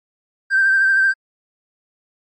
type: tone with vibrato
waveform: triangle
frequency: 1568 Hz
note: G6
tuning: in tune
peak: -8 dBFS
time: 0.5-1.14 s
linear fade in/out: 50 ms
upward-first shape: triangle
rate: 13 Hz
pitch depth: 37 cents each way
effects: tanh soft clip ceiling -9 dBFS + MP3 32 kbps